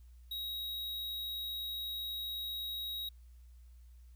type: tone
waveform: square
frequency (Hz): 3811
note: A#7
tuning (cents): +38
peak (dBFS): -38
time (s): 0.31-3.09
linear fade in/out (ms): 5
effects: added 60 Hz sine -53 dBFS peak until 4.15 s + white hiss -75 dBFS RMS until 4.15 s